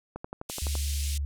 click train, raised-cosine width 1 ms, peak -22 dBFS, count 8, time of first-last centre 0.16-0.753 s, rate 11.8 Hz
white band-pass noise, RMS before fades -38 dBFS, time 0.49-1.18 s, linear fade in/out 5 ms, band 2500 to 11000 Hz, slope 24 dB/octave
sine tone with vibrato, 71.4 Hz, D2, 48 cents flat, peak -27 dBFS, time 0.62-1.25 s, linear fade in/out 0 ms, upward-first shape sine, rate 4.4 Hz, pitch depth 10 cents each way
effects none

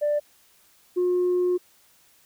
sine tone pair in turn, 590 / 359.1 Hz, D5 / F4, +8 / +48 cents, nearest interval major sixth, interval 860 cents, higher first, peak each -19 / -18 dBFS, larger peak second, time 0.01-0.2 / 0.96-1.58 s, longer second, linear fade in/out 20 ms, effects tanh soft clip ceiling -17 dBFS + white hiss -59 dBFS RMS until 2.25 s

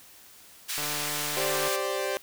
pink high-pass noise, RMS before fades -32 dBFS, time 0.68-1.77 s, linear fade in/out 20 ms, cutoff 2300 Hz, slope 12 dB/octave
click train, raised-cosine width 0.5 ms, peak -21 dBFS, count 134, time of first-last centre 0.78-1.679 s, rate 148 Hz
sawtooth chord, G suspended fourth, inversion none, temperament equal, 392 / 523.3 / 587.3 Hz, G4 / C5 / D5, 0 / 0 / 0 cents, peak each -28 / -28 / -28 dBFS, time 1.37-2.17 s, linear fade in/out 0 ms
effects white hiss -52 dBFS RMS until 2.22 s

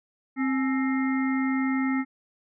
harmonic tone with a mistuned harmonic, 264.1 Hz, C4, 16 cents sharp, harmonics 1 / 3 / 5 / 7 / 8, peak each -23 / -37 / -36 / -37 / -35 dBFS, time 0.36-2.05 s, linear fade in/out 50 ms, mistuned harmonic 3, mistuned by +110 cents, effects none

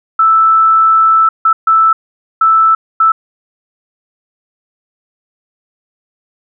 sine tone bursts at uneven times, 1318.5 Hz, E6, in tune, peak -5 dBFS, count 5, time 0.19-1.29 / 1.45-1.53 / 1.67-1.93 / 2.41-2.75 / 3-3.12 s, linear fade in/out 5 ms, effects none

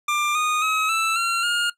25% pulse tone with pitch steps, 1190 / 1232.7 / 1276.9 / 1322.7 / 1370.1 / 1419.2 Hz, D6 / D#6 / D#6 / E6 / F6 / F6, +22 / -17 / +44 / +5 / -34 / +27 cents, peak -16 dBFS, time 0.08-1.7 s, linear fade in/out 5 ms, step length 270 ms, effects noise-tail reverb RT60 0.1 s tail -17 dB re dry + low-pass 10000 Hz 12 dB/octave

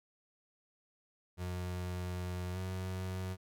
35% pulse tone with pitch glide, 90 to 93.07 Hz, F#2 to F#2, -47 to +11 cents, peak -35 dBFS, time 1.37-3.37 s, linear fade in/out 50 ms, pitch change +58 cents, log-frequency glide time 2.52-2.58 s, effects none

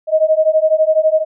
sine beating tone pair, 622.3 / 634.3 Hz, D#5 / D#5, 0 / +33 cents, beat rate 12 Hz, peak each -13 dBFS, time 0.07-1.25 s, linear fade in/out 50 ms, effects none

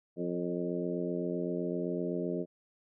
harmonic tone with a mistuned harmonic, 87.8 Hz, F2, 10 cents sharp, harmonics 2 / 3 / 4 / 5 / 6 / 7, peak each -37 / -38 / -36 / -38 / -44 / -41 dBFS, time 0.16-2.46 s, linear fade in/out 50 ms, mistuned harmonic 6, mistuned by +23 cents, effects none

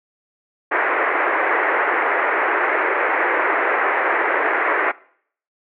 white band-pass noise, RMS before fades -19 dBFS, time 0.71-4.92 s, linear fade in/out 10 ms, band 330 to 2100 Hz, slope 48 dB/octave, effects noise-tail reverb RT60 0.6 s tail -22 dB re dry

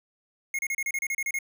square tone bursts, 2159 Hz, C#7, 46 cents flat, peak -27 dBFS, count 11, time 0.54-1.388 s, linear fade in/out 2 ms, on 48 ms, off 32 ms, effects none

